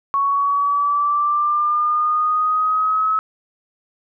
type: linear sweep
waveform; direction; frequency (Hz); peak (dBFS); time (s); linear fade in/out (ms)
sine; up; 1108.7 to 1290; -15; 0.14-3.19; 0
effects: none